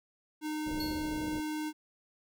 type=tone; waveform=square; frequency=306.5 Hz; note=D#4; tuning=26 cents flat; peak=-34 dBFS; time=0.41-1.73 s; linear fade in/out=50 ms
type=low-pass noise; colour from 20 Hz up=pink; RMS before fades=-42 dBFS; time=0.66-1.41 s; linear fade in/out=10 ms; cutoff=620 Hz; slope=96 dB/octave
type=tone with exponential decay; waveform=square; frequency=4364 Hz; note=C#8; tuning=28 cents flat; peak=-36 dBFS; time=0.8-1.26 s; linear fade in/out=2 ms; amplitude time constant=100 ms
effects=none